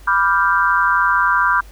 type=chord; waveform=sine; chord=G dominant seventh; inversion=first; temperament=equal; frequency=987.8 / 1174.7 / 1396.9 / 1568 Hz; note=B5 / D6 / F6 / G6; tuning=0 / 0 / 0 / 0 cents; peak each=-18 dBFS; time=0.07-1.61 s; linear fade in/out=10 ms; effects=added 50 Hz sine -38 dBFS peak until 1.71 s + pink hiss -48 dBFS RMS until 1.71 s